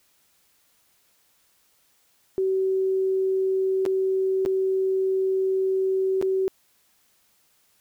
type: tone with dropouts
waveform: sine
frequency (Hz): 380.7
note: F#4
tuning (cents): +49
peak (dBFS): -20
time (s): 2.38-6.48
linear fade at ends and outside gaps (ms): 0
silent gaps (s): 3.853-3.862 / 4.451-4.46 / 6.214-6.225
effects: white hiss -64 dBFS RMS until 7.8 s